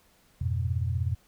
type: chord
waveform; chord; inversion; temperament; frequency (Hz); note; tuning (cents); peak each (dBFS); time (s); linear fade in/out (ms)
sine; F diminished; none; equal; 87.31 / 103.83 / 123.47; F2 / Ab2 / Cb3; 0 / 0 / 0; -28 / -33 / -30; 0.41-1.15; 5
effects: pink hiss -63 dBFS RMS until 1.27 s